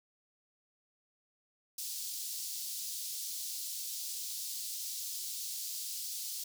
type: high-pass noise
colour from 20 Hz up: pink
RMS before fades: -40 dBFS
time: 1.78-6.44 s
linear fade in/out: 5 ms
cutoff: 4300 Hz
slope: 24 dB/octave
effects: none